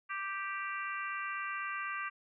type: harmonic tone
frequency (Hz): 392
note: G4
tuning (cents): 0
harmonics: 3 / 4 / 5 / 6 / 7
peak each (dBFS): -39 / -41 / -43 / -45 / -46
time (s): 0.09-2.1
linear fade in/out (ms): 20
effects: none